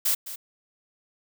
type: noise with echo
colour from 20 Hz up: blue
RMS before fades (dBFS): -23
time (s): 0.05-0.15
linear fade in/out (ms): 10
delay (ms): 210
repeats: 1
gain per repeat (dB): -13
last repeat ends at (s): 0.36
effects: none